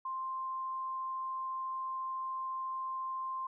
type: tone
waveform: sine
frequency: 1049 Hz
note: C6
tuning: 4 cents sharp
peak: -35 dBFS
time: 0.05-3.47 s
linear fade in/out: 5 ms
effects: none